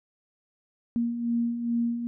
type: beating tone pair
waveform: sine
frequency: 233.1 / 235.5 Hz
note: A#3 / A#3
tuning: 0 / +18 cents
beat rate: 2.4 Hz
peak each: -33 / -25 dBFS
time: 0.96-2.07 s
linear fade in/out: 0 ms
effects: none